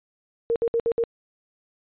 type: tone bursts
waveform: sine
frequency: 463.8 Hz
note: A#4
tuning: 9 cents flat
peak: -19 dBFS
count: 5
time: 0.5-1.038 s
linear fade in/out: 0 ms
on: 58 ms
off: 62 ms
effects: resampled to 8000 Hz